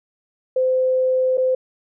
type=tone with dropouts; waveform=sine; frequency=515 Hz; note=C5; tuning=28 cents flat; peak=-15 dBFS; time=0.56-1.55 s; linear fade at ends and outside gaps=5 ms; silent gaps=1.373-1.379 s; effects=none